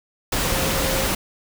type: tone in noise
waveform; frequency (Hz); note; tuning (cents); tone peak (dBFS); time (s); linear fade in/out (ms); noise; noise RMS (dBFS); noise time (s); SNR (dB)
sine; 533; C5; +32; -28; 0.49-1.06; 5; pink; -22; 0.32-1.15; -9
effects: none